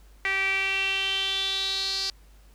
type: tone with band-pass filter sweep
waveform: sawtooth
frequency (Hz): 387.8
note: G4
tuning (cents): -19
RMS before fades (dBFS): -27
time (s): 0.25-2.1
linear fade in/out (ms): 0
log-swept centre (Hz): 2100 to 4700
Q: 6.8
effects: added 50 Hz sine -50 dBFS peak until 2.54 s + pink hiss -61 dBFS RMS until 2.54 s